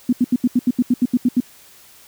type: tone bursts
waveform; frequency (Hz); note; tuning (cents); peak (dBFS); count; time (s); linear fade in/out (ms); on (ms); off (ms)
sine; 246.9; B3; 0; -11; 12; 0.09-1.404; 5; 38; 78
effects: white hiss -47 dBFS RMS until 2.07 s